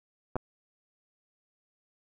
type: clicks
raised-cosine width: 1 ms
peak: -17 dBFS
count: 2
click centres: 0.357 / 0.365 s
effects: none